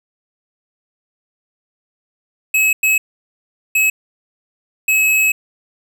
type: tone bursts at uneven times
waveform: square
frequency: 2572 Hz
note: E7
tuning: 43 cents flat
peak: -12 dBFS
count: 4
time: 2.54-2.73 / 2.83-2.98 / 3.75-3.9 / 4.88-5.32 s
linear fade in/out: 5 ms
effects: none

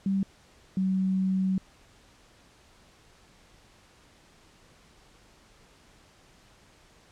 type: tone pair in turn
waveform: sine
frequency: 194.5 / 189.07 Hz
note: G3 / F#3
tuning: -13 / +38 cents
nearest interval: unison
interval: 49 cents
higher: first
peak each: -23 dBFS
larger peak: neither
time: 0.06-0.23 / 0.77-1.58 s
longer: second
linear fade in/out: 2 ms
effects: pink hiss -58 dBFS RMS until 7.11 s + low-pass 8000 Hz 12 dB/octave

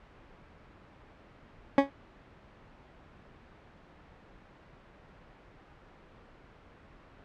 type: tone with exponential decay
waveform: 20% pulse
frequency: 277.2 Hz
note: C#4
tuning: in tune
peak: -10 dBFS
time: 1.78-1.9 s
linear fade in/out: 1 ms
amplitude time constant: 26 ms
effects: pink hiss -55 dBFS RMS until 7.24 s + low-pass 2000 Hz 12 dB/octave

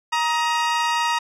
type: tone pair together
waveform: sawtooth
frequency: 942 / 1264 Hz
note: A#5 / D#6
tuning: +18 / +27 cents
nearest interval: perfect fourth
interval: 509 cents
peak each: -16 / -22 dBFS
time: 0.12-1.19 s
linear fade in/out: 10 ms
effects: low-pass 6000 Hz 12 dB/octave

